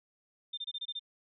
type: tone bursts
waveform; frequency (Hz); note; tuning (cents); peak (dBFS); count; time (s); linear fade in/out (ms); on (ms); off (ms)
sine; 3600; A7; +39; -35; 7; 0.53-0.995; 10; 45; 25
effects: none